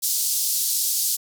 white band-pass noise, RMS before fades -23 dBFS, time 0.02-1.17 s, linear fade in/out 20 ms, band 4400 to 15000 Hz, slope 24 dB/octave, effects none

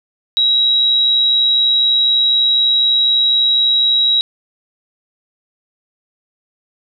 sine tone, 3856 Hz, B7, 42 cents flat, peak -10 dBFS, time 0.37-4.21 s, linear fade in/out 0 ms, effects none

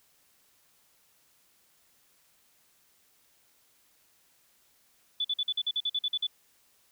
sine tone bursts, 3471 Hz, A7, 24 cents flat, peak -26 dBFS, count 12, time 5.2-6.269 s, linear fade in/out 5 ms, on 46 ms, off 47 ms, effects white hiss -66 dBFS RMS until 6.91 s

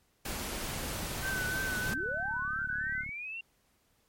pink noise, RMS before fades -37 dBFS, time 0.25-1.94 s, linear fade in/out 5 ms
click train, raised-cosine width 5 ms, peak -35 dBFS, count 75, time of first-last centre 1.03-3.091 s, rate 35.9 Hz
sine tone with vibrato, 1520 Hz, F#6, 46 cents sharp, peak -32 dBFS, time 1.21-3.05 s, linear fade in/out 50 ms, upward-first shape triangle, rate 3.1 Hz, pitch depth 48 cents each way
sine linear sweep, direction up, 82.41 to 2782 Hz, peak -37 dBFS, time 1.85-3.41 s, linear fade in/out 5 ms
effects pink hiss -71 dBFS RMS until 4.08 s + MP3 64 kbps

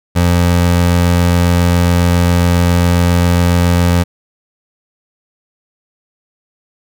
25% pulse tone, 87.31 Hz, F2, in tune, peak -5 dBFS, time 0.15-4.04 s, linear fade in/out 20 ms, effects none

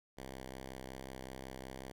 5% pulse tone with vibrato, 65.41 Hz, C2, in tune, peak -34 dBFS, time 0.17-1.92 s, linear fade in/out 10 ms, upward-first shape sine, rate 2.6 Hz, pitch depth 13 cents each way, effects none

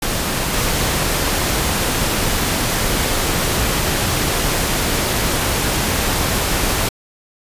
pink noise with level steps, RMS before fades -20 / -18 dBFS, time 0.02-6.89 s, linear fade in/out 5 ms, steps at 0.53 s, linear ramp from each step 5 ms, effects resampled to 32000 Hz

